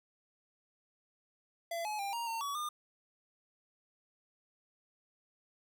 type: tone with pitch steps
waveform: square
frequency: 676 / 849 / 796 / 936 / 911 / 1133 / 1209 Hz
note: E5 / G#5 / G5 / A#5 / A#5 / C#6 / D6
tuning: +43 / +38 / +26 / +7 / -40 / +37 / +50 cents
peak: -36 dBFS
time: 1.71-2.69 s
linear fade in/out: 5 ms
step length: 140 ms
effects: none